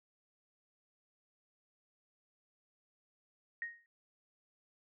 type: tone with exponential decay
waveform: sine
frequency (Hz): 1867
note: A#6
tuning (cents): +2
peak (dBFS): -34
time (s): 3.62-3.86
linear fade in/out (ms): 1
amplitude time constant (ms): 52
effects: none